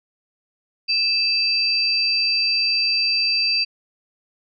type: tone pair together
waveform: sine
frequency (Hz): 2626 / 4679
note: E7 / D8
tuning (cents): -7 / -7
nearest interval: minor seventh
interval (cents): 1000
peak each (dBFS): -23 / -18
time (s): 0.88-3.65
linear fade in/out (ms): 20
effects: none